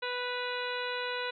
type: harmonic tone with a mistuned harmonic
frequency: 493.9 Hz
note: B4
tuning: in tune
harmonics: 1 / 2 / 3 / 4 / 5 / 6 / 7 / 8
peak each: -37 / -39 / -38 / -43 / -42 / -44 / -46 / -42 dBFS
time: 0.02-1.31 s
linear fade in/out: 10 ms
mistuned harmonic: 6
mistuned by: -41 cents
effects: none